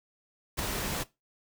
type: noise with ADSR envelope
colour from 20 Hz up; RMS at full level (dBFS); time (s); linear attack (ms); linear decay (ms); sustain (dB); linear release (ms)
pink; -30; 0.57-1.04; 22; 11; -3; 17
effects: noise-tail reverb RT60 0.2 s tail -18 dB re dry